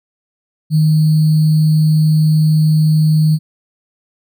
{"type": "tone with sample-and-hold", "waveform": "sine", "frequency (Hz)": 155.56, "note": "D#3", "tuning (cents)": 0, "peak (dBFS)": -8, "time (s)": [0.7, 3.39], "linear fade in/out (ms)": 50, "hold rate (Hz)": 4410, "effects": []}